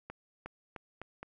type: accelerating click train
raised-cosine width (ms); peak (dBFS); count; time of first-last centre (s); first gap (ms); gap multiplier
0.5; -27; 5; 0.1-1.23; 360; 0.84
effects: none